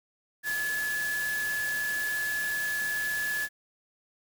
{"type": "tone in noise", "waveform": "sine", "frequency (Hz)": 1712, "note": "A6", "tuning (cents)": -48, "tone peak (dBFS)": -28, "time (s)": [0.43, 3.49], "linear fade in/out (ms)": 50, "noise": "white", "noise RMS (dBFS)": -38, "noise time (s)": [0.43, 3.49], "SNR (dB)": 7, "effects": []}